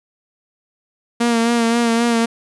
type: tone with vibrato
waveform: sawtooth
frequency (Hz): 233.1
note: A#3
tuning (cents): 0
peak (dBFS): -10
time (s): 1.2-2.26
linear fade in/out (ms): 10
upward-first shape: sine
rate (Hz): 3.8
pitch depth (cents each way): 34
effects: resampled to 24000 Hz